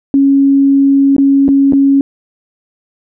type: tone with dropouts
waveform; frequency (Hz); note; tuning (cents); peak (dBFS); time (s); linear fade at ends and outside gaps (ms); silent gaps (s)
sine; 275.9; C#4; -8; -5; 0.14-2.01; 1; 1.165-1.182 / 1.481-1.488 / 1.724-1.733
effects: none